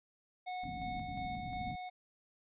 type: tone with tremolo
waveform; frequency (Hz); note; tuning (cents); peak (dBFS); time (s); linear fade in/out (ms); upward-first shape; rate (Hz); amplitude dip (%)
square; 732; F#5; -19; -39; 0.46-1.9; 20; square; 2.8; 30
type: low-pass noise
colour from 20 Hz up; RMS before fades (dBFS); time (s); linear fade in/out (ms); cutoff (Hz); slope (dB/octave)
white; -45; 0.63-1.76; 5; 280; 96
effects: resampled to 8000 Hz